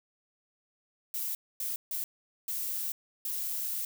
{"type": "noise bursts at uneven times", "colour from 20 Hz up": "violet", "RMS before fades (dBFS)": -34, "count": 5, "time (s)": [[1.14, 1.35], [1.6, 1.76], [1.91, 2.04], [2.48, 2.92], [3.25, 3.85]], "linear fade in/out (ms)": 2, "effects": []}